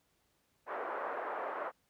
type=band-pass noise; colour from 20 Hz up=pink; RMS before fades=-39 dBFS; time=0.66-1.72 s; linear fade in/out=50 ms; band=460 to 1500 Hz; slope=24 dB/octave; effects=pink hiss -75 dBFS RMS until 1.89 s + high-pass 60 Hz 12 dB/octave